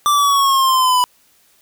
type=exponential sweep; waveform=square; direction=down; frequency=1180 to 987.8 Hz; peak=-12 dBFS; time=0.06-1.04 s; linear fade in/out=0 ms; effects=white hiss -55 dBFS RMS until 1.61 s